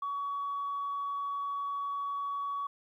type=tone; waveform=sine; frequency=1128 Hz; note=C#6; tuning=30 cents sharp; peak=-31 dBFS; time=0.02-2.67 s; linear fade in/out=5 ms; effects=tanh soft clip ceiling -28 dBFS + 12-bit